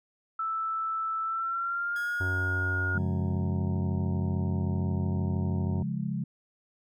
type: tone with pitch glide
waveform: sine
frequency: 1319 to 1430.1 Hz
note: E6 to F6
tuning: +1 to +41 cents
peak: -28 dBFS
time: 0.39-2.98 s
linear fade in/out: 5 ms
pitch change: +140 cents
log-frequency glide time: 1.23-2.1 s
type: tone with exponential decay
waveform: sawtooth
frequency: 1661.2 Hz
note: G#6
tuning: in tune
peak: -38 dBFS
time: 1.96-3.57 s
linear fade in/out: 1 ms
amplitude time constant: 350 ms
type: harmonic tone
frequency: 92.5 Hz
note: F#2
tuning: in tune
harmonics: 1 / 3 / 4 / 5 / 6 / 7 / 8 / 9 / 10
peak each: -29 / -42 / -41 / -53 / -52 / -49 / -51 / -56 / -48 dBFS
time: 2.2-5.83 s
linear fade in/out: 10 ms
type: chord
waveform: sine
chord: Db major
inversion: none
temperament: equal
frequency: 138.59 / 174.61 / 207.7 Hz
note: Db3 / F3 / Ab3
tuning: 0 / 0 / 0 cents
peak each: -33 dBFS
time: 2.95-6.24 s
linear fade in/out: 5 ms
effects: none